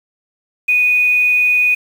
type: tone with quantisation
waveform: sine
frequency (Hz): 2478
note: D#7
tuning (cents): -8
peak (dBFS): -10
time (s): 0.68-1.75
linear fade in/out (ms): 10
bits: 6
effects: none